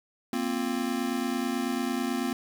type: chord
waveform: square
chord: Bb suspended second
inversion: none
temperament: just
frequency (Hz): 233.1 / 262.2 / 349.6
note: Bb3 / C4 / F4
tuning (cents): 0 / +4 / +2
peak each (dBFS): -32 / -31 / -35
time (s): 0.33-2.33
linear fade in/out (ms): 2
effects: 9-bit